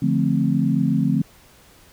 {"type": "chord", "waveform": "sine", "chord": "D minor seventh", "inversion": "none", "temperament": "equal", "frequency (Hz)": [146.83, 174.61, 220, 261.6], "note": ["D3", "F3", "A3", "C4"], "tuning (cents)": [0, 0, 0, 0], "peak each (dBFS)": -22, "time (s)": [0.02, 1.22], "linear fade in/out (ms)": 5, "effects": ["pink hiss -51 dBFS RMS until 1.92 s"]}